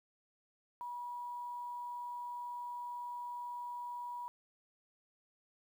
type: tone with quantisation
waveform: sine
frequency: 969 Hz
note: B5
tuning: 33 cents flat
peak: -40 dBFS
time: 0.81-4.28 s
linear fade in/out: 0 ms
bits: 11
effects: none